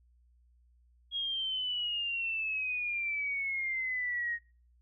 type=exponential sweep; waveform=sine; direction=down; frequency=3300 to 1865 Hz; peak=-31 dBFS; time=1.11-4.39 s; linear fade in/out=50 ms; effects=noise-tail reverb RT60 0.4 s tail -26 dB re dry + added 60 Hz sine -62 dBFS peak until 4.81 s